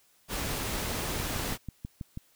pink noise, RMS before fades -33 dBFS, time 0.28-1.58 s, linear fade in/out 50 ms
click train, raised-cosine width 5 ms, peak -24 dBFS, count 7, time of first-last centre 1.2-2.174 s, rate 6.16 Hz
effects white hiss -65 dBFS RMS until 2.35 s

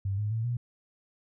sine tone with pitch steps, 98 / 105.03 / 112.57 / 120.65 Hz, G2 / G#2 / A2 / B2, 0 / +20 / +40 / -40 cents, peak -27 dBFS, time 0.05-0.57 s, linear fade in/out 5 ms, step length 130 ms, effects none

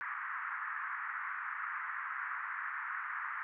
pink band-pass noise, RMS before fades -40 dBFS, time 0.01-3.43 s, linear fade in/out 0 ms, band 1100 to 1900 Hz, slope 48 dB/octave, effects none

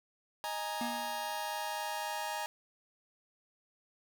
sawtooth chord, D# suspended fourth, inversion none, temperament just, 622.3 / 829.7 / 933.4 Hz, D#5 / G#5 / A#5, 0 / -2 / +2 cents, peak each -39 / -35 / -35 dBFS, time 0.44-2.46 s, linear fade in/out 0 ms
square tone with exponential decay, 238.5 Hz, A#3, 40 cents sharp, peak -35 dBFS, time 0.81-1.41 s, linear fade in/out 2 ms, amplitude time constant 130 ms
effects none

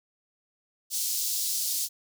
pink high-pass noise, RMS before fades -29 dBFS, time 0.9-1.89 s, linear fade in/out 50 ms, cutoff 4600 Hz, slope 24 dB/octave, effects none

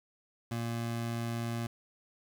25% pulse tone, 116.54 Hz, A#2, in tune, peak -29 dBFS, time 0.51-1.67 s, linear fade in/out 5 ms, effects 10-bit

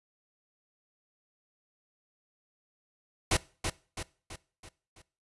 pink noise with echo, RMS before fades -25 dBFS, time 3.31-3.37 s, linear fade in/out 5 ms, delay 330 ms, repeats 5, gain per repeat -6 dB, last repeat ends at 5.02 s, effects noise-tail reverb RT60 0.4 s tail -21 dB re dry + resampled to 24000 Hz

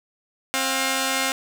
5% pulse tone pair together, 265.9 / 710 Hz, C4 / F5, +28 / +28 cents, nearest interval octave + perfect fourth, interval 1700 cents, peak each -12 / -14 dBFS, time 0.54-1.32 s, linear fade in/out 0 ms, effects none

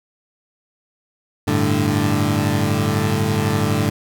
20% pulse chord, G suspended second, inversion none, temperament equal, 98 / 110 / 146.83 Hz, G2 / A2 / D3, 0 / 0 / 0 cents, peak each -16 dBFS, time 1.47-3.9 s, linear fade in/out 10 ms, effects none

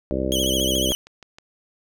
harmonic tone, 65.41 Hz, C2, in tune, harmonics 1 / 2 / 3 / 4 / 5 / 6 / 7 / 8 / 9, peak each -29 / -34 / -30 / -30 / -28 / -30 / -35 / -31 / -29 dBFS, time 0.11-0.92 s, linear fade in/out 0 ms
sawtooth tone with vibrato, 3136 Hz, G7, in tune, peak -19 dBFS, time 0.32-0.95 s, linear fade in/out 0 ms, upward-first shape sine, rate 14 Hz, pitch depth 100 cents each way
click train, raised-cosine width 0.2 ms, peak -25 dBFS, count 7, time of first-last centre 0.44-1.385 s, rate 6.35 Hz
effects none

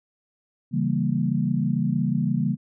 sine chord, C# diminished seventh, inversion none, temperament equal with one note detuned, 138.59 / 164.81 / 196 / 232 Hz, C#3 / E3 / G3 / Bb3, 0 / 0 / 0 / -8 cents, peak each -26 dBFS, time 0.71-2.57 s, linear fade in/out 50 ms, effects none

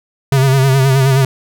square tone with vibrato, 134.3 Hz, C3, 46 cents sharp, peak -9 dBFS, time 0.32-1.25 s, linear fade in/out 2 ms, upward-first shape sine, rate 9.5 Hz, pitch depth 53 cents each way, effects none

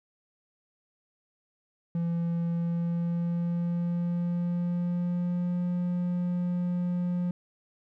triangle tone with pitch glide, 169.5 to 177.21 Hz, E3 to F3, +49 to +26 cents, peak -24 dBFS, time 1.95-7.31 s, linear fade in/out 2 ms, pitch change +77 cents, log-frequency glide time 2.51-5.63 s, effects none

